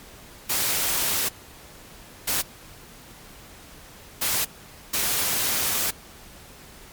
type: noise bursts at uneven times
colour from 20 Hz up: white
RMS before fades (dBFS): -24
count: 4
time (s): 0.49-1.29 / 2.27-2.42 / 4.21-4.45 / 4.93-5.91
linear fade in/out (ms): 10
effects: pink hiss -46 dBFS RMS until 6.92 s + MP3 96 kbps